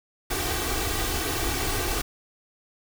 pink noise with comb filter, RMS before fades -27 dBFS, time 0.3-2.02 s, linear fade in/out 10 ms, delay 2.6 ms, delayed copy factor +0.75, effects none

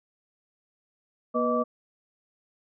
sine tone cluster, 240.3 / 491 / 623 / 1159 Hz, B3 / B4 / D#5 / D6, -47 / -10 / +2 / -23 cents, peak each -28 dBFS, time 1.34-1.64 s, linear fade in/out 20 ms, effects none

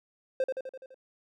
triangle tone with echo, 523.3 Hz, C5, in tune, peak -22 dBFS, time 0.4-0.44 s, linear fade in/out 2 ms, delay 84 ms, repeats 6, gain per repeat -4 dB, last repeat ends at 0.944 s, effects none

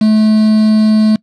triangle tone with quantisation, 216.2 Hz, A3, 30 cents flat, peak -4 dBFS, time 0.01-1.16 s, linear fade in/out 5 ms, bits 4, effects noise-tail reverb RT60 0.1 s tail -22 dB re dry + low-pass 5000 Hz 12 dB/octave

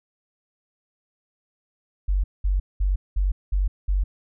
sine tone bursts, 47.61 Hz, G1, 50 cents flat, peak -18 dBFS, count 6, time 2.08-4.04 s, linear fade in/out 10 ms, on 160 ms, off 200 ms, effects none

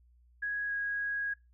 sine tone with pitch glide, 1661.2 to 1649.7 Hz, G#6 to G#6, 0 to -12 cents, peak -31 dBFS, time 0.42-1.34 s, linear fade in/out 10 ms, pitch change -12 cents, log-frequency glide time 0.67-0.72 s, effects noise-tail reverb RT60 0.2 s tail -20 dB re dry + added 60 Hz sine -60 dBFS peak until 1.53 s

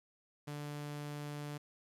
sawtooth tone, 146.83 Hz, D3, in tune, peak -37 dBFS, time 0.47-1.58 s, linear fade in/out 10 ms, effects resampled to 32000 Hz + 11-bit

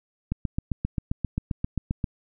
click train, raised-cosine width 5 ms, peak -13 dBFS, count 14, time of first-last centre 0.32-2.042 s, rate 7.55 Hz, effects none

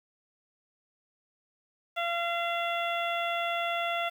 harmonic tone, 685 Hz, F5, 34 cents flat, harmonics 1 / 2 / 3 / 4 / 5, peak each -31 / -34 / -36 / -37 / -38 dBFS, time 1.96-4.1 s, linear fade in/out 20 ms, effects 9-bit

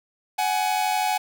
45% pulse tone pair together, 746.8 / 839 Hz, F#5 / G#5, +16 / +17 cents, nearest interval major second, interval 201 cents, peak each -24 / -24 dBFS, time 0.38-1.18 s, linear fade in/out 10 ms, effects none

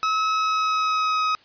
40% pulse tone with pitch glide, 1287 to 1265.6 Hz, E6 to D#6, -42 to +29 cents, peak -19 dBFS, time 0.03-1.35 s, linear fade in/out 0 ms, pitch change -29 cents, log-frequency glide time 0.32-1.23 s, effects white hiss -54 dBFS RMS until 1.44 s + resampled to 11025 Hz

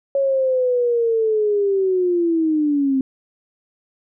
sine linear sweep, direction down, 554.4 to 261.6 Hz, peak -15 dBFS, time 0.15-3.01 s, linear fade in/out 2 ms, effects none

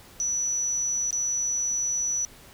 sine tone with dropouts, 5920 Hz, F#8, in tune, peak -24 dBFS, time 0.2-2.25 s, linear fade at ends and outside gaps 0 ms, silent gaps 1.107-1.128 s, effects pink hiss -50 dBFS RMS until 2.53 s

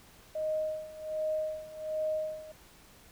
sine tone with tremolo, 622 Hz, D#5, 1 cent flat, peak -28 dBFS, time 0.35-2.52 s, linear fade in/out 5 ms, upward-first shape sine, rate 1.3 Hz, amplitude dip 85%, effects pink hiss -57 dBFS RMS until 3.11 s

